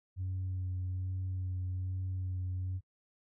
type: tone with vibrato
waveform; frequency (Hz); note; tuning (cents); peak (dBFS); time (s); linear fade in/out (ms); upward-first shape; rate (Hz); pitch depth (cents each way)
sine; 92.5; F#2; 0; -32; 0.16-2.81; 50; sine; 1.2; 16
effects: noise-tail reverb RT60 0.1 s tail -21 dB re dry + tanh soft clip ceiling -31 dBFS